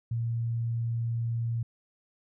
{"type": "tone", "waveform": "sine", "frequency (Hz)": 116.2, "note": "A#2", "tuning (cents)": -5, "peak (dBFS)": -27, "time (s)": [0.11, 1.63], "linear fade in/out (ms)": 5, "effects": []}